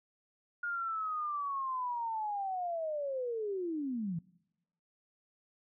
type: linear sweep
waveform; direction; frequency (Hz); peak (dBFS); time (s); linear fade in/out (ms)
sine; down; 1429 to 157.1; -33; 0.63-4.19; 5
effects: noise-tail reverb RT60 0.9 s tail -24 dB re dry